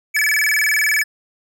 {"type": "tone with vibrato", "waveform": "square", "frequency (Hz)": 1984, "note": "B6", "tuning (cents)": 7, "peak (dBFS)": -15, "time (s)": [0.14, 1.04], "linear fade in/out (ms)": 20, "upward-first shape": "square", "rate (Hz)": 20, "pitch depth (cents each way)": 240, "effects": []}